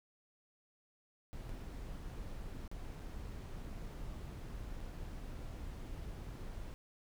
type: noise with dropouts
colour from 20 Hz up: brown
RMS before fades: -45 dBFS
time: 1.33-6.74 s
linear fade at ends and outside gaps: 0 ms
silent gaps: 1.494-1.499 / 2.678-2.715 / 2.994-2.999 / 4.805-4.81 s
effects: none